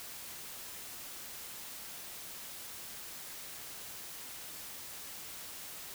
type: silence
effects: white hiss -46 dBFS RMS until 5.94 s